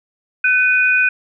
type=tone pair together; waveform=sine; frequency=1511 / 2477 Hz; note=F#6 / D#7; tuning=+36 / -8 cents; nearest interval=major sixth; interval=856 cents; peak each=-14 dBFS; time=0.44-1.09 s; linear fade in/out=5 ms; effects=none